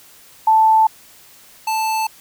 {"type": "tone pair in turn", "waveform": ["sine", "square"], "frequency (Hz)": [880, 880], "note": ["A5", "A5"], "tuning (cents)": [0, 0], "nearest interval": "unison", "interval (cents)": 0, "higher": "neither", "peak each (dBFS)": [-9, -18], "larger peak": "first", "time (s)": [[0.47, 0.87], [1.67, 2.07]], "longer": "neither", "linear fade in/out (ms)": 5, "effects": ["white hiss -46 dBFS RMS until 2.2 s"]}